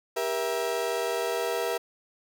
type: chord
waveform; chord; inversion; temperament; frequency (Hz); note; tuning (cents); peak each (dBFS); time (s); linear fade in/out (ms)
35% pulse; E diminished; first; just; 395.6 / 474.7 / 659.3; G4 / Bb4 / E5; +16 / +31 / 0; -31 / -28 / -30; 0.16-1.78; 10
effects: none